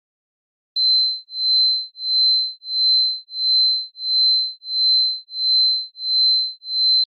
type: tone with tremolo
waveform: sine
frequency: 4081 Hz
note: C8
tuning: 44 cents flat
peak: -12 dBFS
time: 0.76-7.04 s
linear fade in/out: 5 ms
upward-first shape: sine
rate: 1.5 Hz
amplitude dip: 100%
effects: Opus 24 kbps